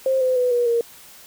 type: tone with pitch steps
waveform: sine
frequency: 528 / 512.4 / 497.2 / 482.5 / 468.2 Hz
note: C5 / C5 / B4 / B4 / A#4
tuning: +16 / -36 / +12 / -40 / +8 cents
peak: -16 dBFS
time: 0.06-0.81 s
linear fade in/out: 2 ms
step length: 150 ms
effects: white hiss -45 dBFS RMS until 1.26 s